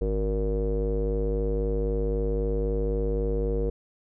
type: tone with low-pass filter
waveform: square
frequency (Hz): 51.91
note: G#1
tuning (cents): 0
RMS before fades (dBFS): -26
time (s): 0.01-3.7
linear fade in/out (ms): 5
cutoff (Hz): 450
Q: 7.9
effects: none